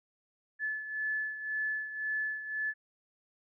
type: beating tone pair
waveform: sine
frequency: 1729 / 1730.9 Hz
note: A6 / A6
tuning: -31 / -29 cents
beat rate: 1.9 Hz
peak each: -33 / -39 dBFS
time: 0.59-2.74 s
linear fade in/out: 50 ms
effects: none